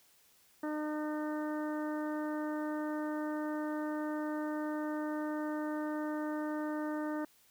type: harmonic tone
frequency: 303.6 Hz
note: D#4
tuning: 42 cents flat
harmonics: 1 / 2 / 3 / 4 / 5 / 6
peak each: -35 / -41 / -45 / -47 / -49 / -51 dBFS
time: 0.63-7.25 s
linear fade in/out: 5 ms
effects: white hiss -66 dBFS RMS until 7.5 s